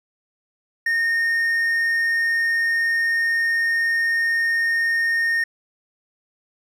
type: tone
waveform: triangle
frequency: 1839 Hz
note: A#6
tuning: 24 cents flat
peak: -16 dBFS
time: 0.86-5.44 s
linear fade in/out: 5 ms
effects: none